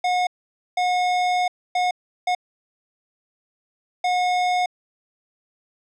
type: tone bursts at uneven times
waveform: square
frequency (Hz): 724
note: F#5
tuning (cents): -38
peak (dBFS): -19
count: 5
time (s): 0.04-0.27 / 0.77-1.48 / 1.75-1.91 / 2.27-2.35 / 4.04-4.66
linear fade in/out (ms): 5
effects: low-pass 5000 Hz 12 dB/octave